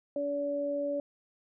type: tone pair together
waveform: sine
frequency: 286.2 / 572.4 Hz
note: D4 / D5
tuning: -45 / -45 cents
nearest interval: octave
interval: 1200 cents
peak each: -36 / -30 dBFS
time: 0.16-1 s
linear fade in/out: 2 ms
effects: none